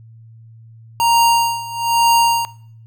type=tone with tremolo; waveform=square; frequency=932.3 Hz; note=A#5; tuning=in tune; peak=-10 dBFS; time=1-2.45 s; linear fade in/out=0 ms; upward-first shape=sine; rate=1.1 Hz; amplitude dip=85%; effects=noise-tail reverb RT60 0.6 s tail -19 dB re dry + added 113 Hz sine -39 dBFS peak until 2.86 s